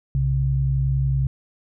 sine tone pair together, 63.43 / 134.4 Hz, B1 / C3, +47 / +47 cents, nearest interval octave + minor second, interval 1300 cents, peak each -23 / -19 dBFS, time 0.15-1.27 s, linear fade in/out 0 ms, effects none

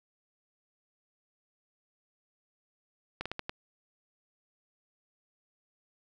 slowing click train, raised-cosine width 0.3 ms, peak -19 dBFS, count 5, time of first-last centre 3.21-3.495 s, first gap 46 ms, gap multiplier 1.3, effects none

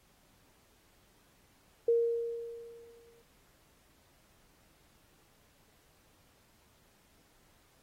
sine tone with exponential decay, 466.2 Hz, A#4, in tune, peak -22 dBFS, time 1.88-3.22 s, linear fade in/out 5 ms, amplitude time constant 290 ms, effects pink hiss -67 dBFS RMS until 7.82 s + AAC 48 kbps

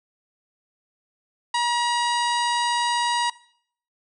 harmonic tone with a mistuned harmonic, 956 Hz, A#5, 43 cents sharp, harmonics 1 / 2 / 3 / 4 / 5 / 6 / 7 / 8 / 9 / 10, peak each -21 / -29 / -31 / -31 / -33 / -41 / -40 / -43 / -38 / -44 dBFS, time 1.54-3.3 s, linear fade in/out 5 ms, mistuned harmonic 8, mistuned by +64 cents, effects noise-tail reverb RT60 0.6 s tail -19 dB re dry

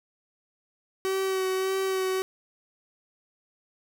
45% pulse tone with vibrato, 380 Hz, F#4, 46 cents sharp, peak -25 dBFS, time 1.05-2.22 s, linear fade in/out 0 ms, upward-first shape sine, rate 1.7 Hz, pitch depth 19 cents each way, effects none

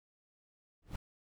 brown noise with exponential growth, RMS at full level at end -34 dBFS, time 0.82-0.96 s, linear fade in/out 5 ms, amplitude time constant 29 ms, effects none

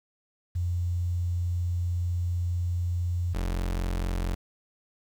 sine / 35% pulse tone pair in turn, 87.8 / 44.28 Hz, F2 / F1, +10 / +25 cents, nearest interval octave, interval 1185 cents, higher first, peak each -25 / -25 dBFS, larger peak neither, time 0.55-3.34 / 3.34-4.35 s, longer first, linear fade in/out 10 ms, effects 9-bit

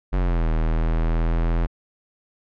square exponential two-way sweep, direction down then up, 47.17 to 39.81 to 42.19 Hz, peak -19 dBFS, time 0.12-1.67 s, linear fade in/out 20 ms, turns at 0.5 s, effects low-pass 2000 Hz 12 dB/octave

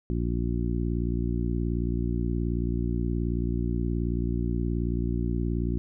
harmonic tone, 58.7 Hz, A#1, 13 cents sharp, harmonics 1 / 2 / 3 / 4 / 5 / 6, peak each -28 / -31 / -33 / -34 / -35 / -36 dBFS, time 0.1-5.78 s, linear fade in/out 0 ms, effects none

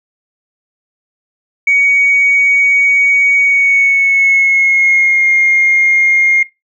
sine tone with pitch glide, 2246 to 2129 Hz, C#7 to C7, +22 to +30 cents, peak -6 dBFS, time 1.67-6.43 s, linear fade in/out 5 ms, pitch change -92 cents, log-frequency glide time 3.4-5.28 s, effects noise-tail reverb RT60 0.2 s tail -18 dB re dry + tanh soft clip ceiling -2 dBFS

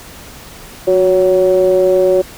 triangle ring-modulated tone, 95.9 Hz, G2, 37 cents flat, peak -3 dBFS, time 0.87-2.22 s, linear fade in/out 10 ms, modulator 464 Hz, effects pink hiss -35 dBFS RMS until 2.37 s

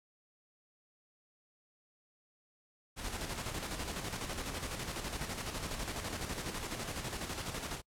pink noise with tremolo, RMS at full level -38 dBFS, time 2.96-7.82 s, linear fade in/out 50 ms, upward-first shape square, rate 12 Hz, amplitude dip 45%, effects noise-tail reverb RT60 0.1 s tail -26 dB re dry + low-pass 11000 Hz 12 dB/octave

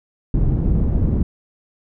pink low-pass noise, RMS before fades -17 dBFS, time 0.34-1.23 s, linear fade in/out 2 ms, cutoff 200 Hz, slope 12 dB/octave, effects none

